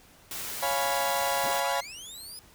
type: noise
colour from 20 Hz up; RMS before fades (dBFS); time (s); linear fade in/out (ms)
white; -36; 0.31-1.6; 2
type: chord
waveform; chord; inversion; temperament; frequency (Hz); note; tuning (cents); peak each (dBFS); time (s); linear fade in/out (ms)
35% pulse; C# dominant seventh; none; equal; 554.4 / 698.5 / 830.6 / 987.8; C#5 / E#5 / G#5 / B5; 0 / 0 / 0 / 0; -30; 0.62-1.81; 10
type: linear sweep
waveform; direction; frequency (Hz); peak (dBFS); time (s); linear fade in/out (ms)
20% pulse; up; 94.4 to 5100; -35; 1.44-2.39; 0
effects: pink hiss -56 dBFS RMS until 2.54 s